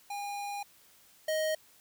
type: tone pair in turn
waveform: square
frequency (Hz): 812 / 625.7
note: G#5 / D#5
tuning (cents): -39 / +10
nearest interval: perfect fourth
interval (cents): 451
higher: first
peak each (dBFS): -36 / -29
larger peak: second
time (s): 0.1-0.63 / 1.28-1.55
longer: first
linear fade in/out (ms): 5
effects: white hiss -61 dBFS RMS until 1.8 s